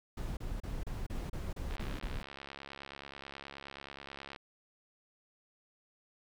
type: noise bursts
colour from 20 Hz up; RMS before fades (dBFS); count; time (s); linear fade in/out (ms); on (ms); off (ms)
brown; -38; 9; 0.17-2.226; 5; 200; 32
type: click train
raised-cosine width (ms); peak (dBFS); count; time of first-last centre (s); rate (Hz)
0.3; -29; 185; 1.71-4.361; 69.4
effects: none